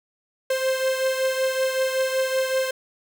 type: beating tone pair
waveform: 45% pulse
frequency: 523.3 / 528.6 Hz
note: C5 / C5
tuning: 0 / +18 cents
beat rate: 5.3 Hz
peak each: -22 / -28 dBFS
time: 0.5-2.71 s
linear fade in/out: 5 ms
effects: none